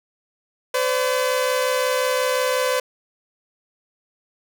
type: tone pair together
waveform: sawtooth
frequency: 508.4 / 574 Hz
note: C5 / D5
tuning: -50 / -40 cents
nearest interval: major second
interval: 210 cents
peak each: -16 / -21 dBFS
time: 0.74-2.8 s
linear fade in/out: 5 ms
effects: none